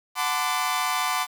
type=chord; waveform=sawtooth; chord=D dominant seventh; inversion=first; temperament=equal with one note detuned; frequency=740 / 880 / 1020.8 / 1174.7 Hz; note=F#5 / A5 / C6 / D6; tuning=0 / 0 / -43 / 0 cents; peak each=-26 / -28 / -24 / -24 dBFS; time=0.15-1.27 s; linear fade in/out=50 ms; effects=8-bit